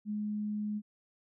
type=tone; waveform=sine; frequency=210 Hz; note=G#3; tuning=19 cents sharp; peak=-32 dBFS; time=0.05-0.82 s; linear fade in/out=50 ms; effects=none